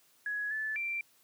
sine tone with pitch steps, 1676 / 1742 / 2355 Hz, G#6 / A6 / D7, +15 / -18 / +4 cents, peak -32 dBFS, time 0.26-1.01 s, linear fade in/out 2 ms, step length 250 ms, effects white hiss -66 dBFS RMS until 1.23 s + high-pass 100 Hz 12 dB/octave

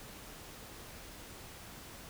silence, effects pink hiss -50 dBFS RMS until 2.09 s

